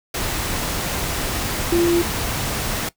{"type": "tone in noise", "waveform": "sine", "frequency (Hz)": 343.1, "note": "F4", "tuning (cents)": -31, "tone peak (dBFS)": -14, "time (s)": [1.72, 2.02], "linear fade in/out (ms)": 5, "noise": "pink", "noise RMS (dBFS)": -24, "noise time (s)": [0.14, 2.89], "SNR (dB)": 7, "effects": ["noise-tail reverb RT60 0.1 s tail -18 dB re dry"]}